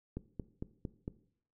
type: click train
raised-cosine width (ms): 3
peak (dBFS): -25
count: 5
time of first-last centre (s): 0.17-1.079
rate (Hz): 4.4
effects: noise-tail reverb RT60 0.6 s tail -17 dB re dry